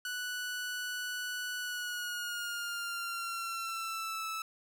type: tone with pitch glide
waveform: sawtooth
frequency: 1480 to 1310.9 Hz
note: F#6 to E6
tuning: 0 to -10 cents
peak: -32 dBFS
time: 0.05-4.42 s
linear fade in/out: 2 ms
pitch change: -210 cents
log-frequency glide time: 1.59-4.26 s
effects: none